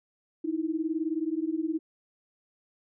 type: beating tone pair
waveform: sine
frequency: 310 / 329 Hz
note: D#4 / E4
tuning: -6 / -3 cents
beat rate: 19 Hz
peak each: -30 dBFS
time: 0.44-1.79 s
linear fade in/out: 10 ms
effects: none